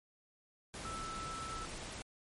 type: tone in noise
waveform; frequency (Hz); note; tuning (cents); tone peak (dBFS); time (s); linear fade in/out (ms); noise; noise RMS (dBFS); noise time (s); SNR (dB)
sine; 1318.5; E6; 0; -42; 0.85-1.65; 0; pink; -45; 0.74-2.02; 0
effects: MP3 48 kbps